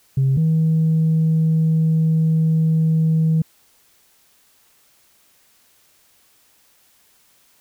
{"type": "tone pair in turn", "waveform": "sine", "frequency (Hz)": [134.5, 159.95], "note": ["C3", "D#3"], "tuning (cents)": [48, 48], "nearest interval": "minor third", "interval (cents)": 300, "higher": "second", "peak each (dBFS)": -12, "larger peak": "neither", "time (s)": [[0.17, 0.37], [0.37, 3.42]], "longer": "second", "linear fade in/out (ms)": 5, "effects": ["tanh soft clip ceiling -11 dBFS", "white hiss -57 dBFS RMS until 7.6 s"]}